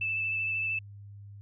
sine tone with vibrato, 2637 Hz, E7, in tune, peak -28 dBFS, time 0.01-0.79 s, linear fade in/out 5 ms, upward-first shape sine, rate 13 Hz, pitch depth 13 cents each way, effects added 101 Hz sine -44 dBFS peak until 1.41 s

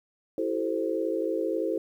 sine chord, A minor seventh, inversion second, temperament equal with one note detuned, 329.6 / 381.9 / 440 / 523.3 Hz, E4 / G4 / A4 / C5, 0 / -45 / 0 / 0 cents, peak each -30 / -33 / -31 / -31 dBFS, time 0.38-1.78 s, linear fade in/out 2 ms, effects 10-bit

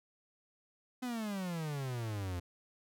45% pulse exponential sweep, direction down, 256.6 to 85.5 Hz, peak -36 dBFS, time 1.02-2.4 s, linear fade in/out 10 ms, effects none

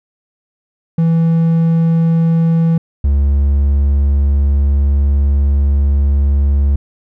triangle tone pair in turn, 164.81 / 70.34 Hz, E3 / C#2, 0 / +26 cents, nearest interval octave + minor third, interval 1474 cents, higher first, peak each -7 dBFS, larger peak neither, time 0.98-2.78 / 3.04-6.76 s, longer second, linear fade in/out 5 ms, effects none

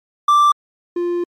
triangle tone pair in turn, 1174.7 / 349.2 Hz, D6 / F4, 0 / 0 cents, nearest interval octave + major sixth, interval 2100 cents, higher first, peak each -7 / -15 dBFS, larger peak first, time 0.28-0.52 / 0.96-1.24 s, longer second, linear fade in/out 5 ms, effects MP3 64 kbps

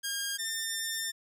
10% pulse tone pair in turn, 1618 / 1801.5 Hz, G#6 / A6, -46 / +40 cents, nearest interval major second, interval 186 cents, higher second, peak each -23 dBFS, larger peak neither, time 0.03-0.38 / 0.38-1.12 s, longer second, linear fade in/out 20 ms, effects none

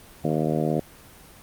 harmonic tone, 77.78 Hz, D#2, in tune, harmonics 2 / 3 / 4 / 5 / 6 / 7 / 8 / 9, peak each -26 / -28 / -29 / -30 / -31 / -31 / -32 / -33 dBFS, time 0.24-0.8 s, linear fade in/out 5 ms, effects pink hiss -48 dBFS RMS until 1.42 s + Opus 24 kbps

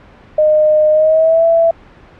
sine tone with pitch glide, 613 to 664.6 Hz, D#5 to E5, -26 to +14 cents, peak -7 dBFS, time 0.38-1.71 s, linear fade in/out 5 ms, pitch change +140 cents, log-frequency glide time 0.91-1.45 s, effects pink hiss -41 dBFS RMS until 2.19 s + low-pass 2000 Hz 12 dB/octave

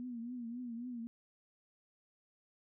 sine tone with vibrato, 240 Hz, B3, 49 cents flat, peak -40 dBFS, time 0-1.07 s, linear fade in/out 0 ms, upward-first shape triangle, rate 3.7 Hz, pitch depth 100 cents each way, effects none

